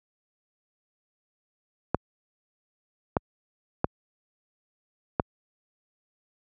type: clicks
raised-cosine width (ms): 1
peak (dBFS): -7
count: 4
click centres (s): 1.946 / 3.168 / 3.844 / 5.198
effects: high-pass 60 Hz 12 dB/octave